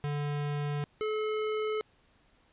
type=tone pair in turn; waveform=square; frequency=145.9 / 430.4 Hz; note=D3 / A4; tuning=-11 / -38 cents; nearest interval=octave + perfect fifth; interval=1873 cents; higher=second; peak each=-31 / -30 dBFS; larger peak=second; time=0.04-0.84 / 1.01-1.81 s; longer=neither; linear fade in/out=0 ms; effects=pink hiss -66 dBFS RMS until 2.52 s + resampled to 8000 Hz